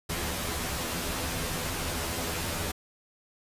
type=noise with comb filter; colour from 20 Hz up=pink; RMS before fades=-32 dBFS; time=0.09-2.72 s; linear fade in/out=10 ms; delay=12 ms; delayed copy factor=+0.85; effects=resampled to 32000 Hz